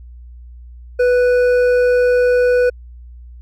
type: tone with hard clipping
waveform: sine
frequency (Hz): 493.9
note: B4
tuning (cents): 0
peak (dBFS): -12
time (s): 0.99-2.7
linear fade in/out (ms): 10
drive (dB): 7
effects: added 60 Hz sine -34 dBFS peak until 3.41 s